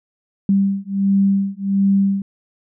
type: beating tone pair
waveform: sine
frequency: 196 / 197.4 Hz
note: G3 / G3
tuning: 0 / +12 cents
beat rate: 1.4 Hz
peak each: -17 dBFS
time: 0.49-2.22 s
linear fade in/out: 2 ms
effects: none